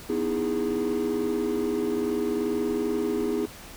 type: chord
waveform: triangle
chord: E major seventh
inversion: second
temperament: just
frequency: 247.2 / 309 / 329.6 / 412 Hz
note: B3 / D#4 / E4 / G#4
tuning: +2 / -12 / 0 / -14 cents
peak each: -27 / -29 / -27 / -24 dBFS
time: 0.09-3.46 s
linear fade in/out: 10 ms
effects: tanh soft clip ceiling -18 dBFS + pink hiss -44 dBFS RMS until 3.76 s